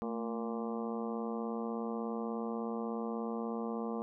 harmonic tone with a mistuned harmonic, 116.54 Hz, A#2, in tune, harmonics 2 / 3 / 4 / 5 / 6 / 7 / 8 / 9 / 10, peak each -37 / -46 / -40 / -49 / -47 / -48 / -53 / -48 / -50 dBFS, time 0.02-4.02 s, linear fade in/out 0 ms, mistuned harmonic 2, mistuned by -60 cents, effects none

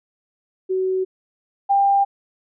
sine tone pair in turn, 375.4 / 795.4 Hz, F#4 / G5, +25 / +25 cents, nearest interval octave + minor second, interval 1300 cents, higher second, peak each -18 / -13 dBFS, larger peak second, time 0.69-1.05 / 1.69-2.05 s, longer neither, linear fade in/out 20 ms, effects none

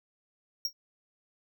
square tone with exponential decay, 5588 Hz, F8, in tune, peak -25 dBFS, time 0.65-0.73 s, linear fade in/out 2 ms, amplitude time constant 16 ms, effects none

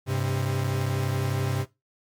45% pulse tone pair together, 100 / 131.81 Hz, G2 / C3, +35 / +13 cents, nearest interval perfect fourth, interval 478 cents, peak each -28 / -26 dBFS, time 0.06-1.66 s, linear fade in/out 50 ms, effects noise-tail reverb RT60 0.2 s tail -17 dB re dry + MP3 96 kbps

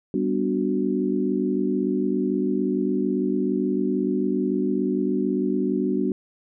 sine chord, G major seventh, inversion none, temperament equal, 196 / 246.9 / 293.7 / 370 Hz, G3 / B3 / D4 / F#4, 0 / 0 / 0 / 0 cents, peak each -26 dBFS, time 0.14-6.12 s, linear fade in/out 2 ms, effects none

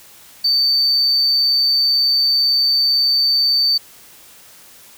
triangle tone, 4569 Hz, D8, 48 cents flat, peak -10 dBFS, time 0.44-3.78 s, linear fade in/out 10 ms, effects tanh soft clip ceiling -9 dBFS + white hiss -44 dBFS RMS until 4.97 s

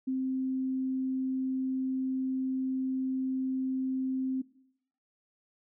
sine tone, 261.6 Hz, C4, in tune, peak -28 dBFS, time 0.07-4.42 s, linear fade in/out 10 ms, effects noise-tail reverb RT60 0.7 s tail -19 dB re dry

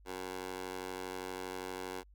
15% pulse tone with high-pass filter, 92.5 Hz, F#2, in tune, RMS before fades -42 dBFS, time 0.05-2.04 s, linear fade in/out 50 ms, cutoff 470 Hz, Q 1.5, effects added 50 Hz sine -57 dBFS peak until 2.14 s

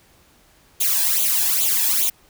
blue noise with flanger, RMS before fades -19 dBFS, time 0.8-2.1 s, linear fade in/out 10 ms, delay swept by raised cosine 0.28 to 1.22 ms, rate 2.4 Hz, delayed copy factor +0.85, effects pink hiss -55 dBFS RMS until 2.29 s

